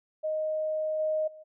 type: tone with level steps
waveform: sine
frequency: 622.3 Hz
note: D#5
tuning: in tune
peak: -27 / -25 / -45 dBFS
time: 0.23-1.44 s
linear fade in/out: 20 ms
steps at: 0.99 / 1.27 s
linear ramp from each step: 10 ms
effects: none